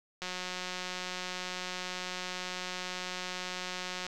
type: click train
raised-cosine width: 0.2 ms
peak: -20 dBFS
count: 701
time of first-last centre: 0.22-4.066 s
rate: 182 Hz
effects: none